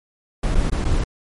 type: noise with dropouts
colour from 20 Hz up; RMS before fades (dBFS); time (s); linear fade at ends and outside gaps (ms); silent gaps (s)
brown; -18; 0.43-1.04; 5; 0.548-0.552 / 0.7-0.719 / 0.844-0.85
effects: MP3 48 kbps